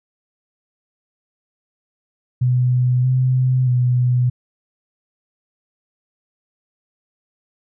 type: tone with pitch steps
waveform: sine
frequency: 125.2 / 128.5 / 124.3 Hz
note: B2 / C3 / B2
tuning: +24 / -31 / +12 cents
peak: -13 dBFS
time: 2.41-4.3 s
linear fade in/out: 10 ms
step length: 630 ms
effects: none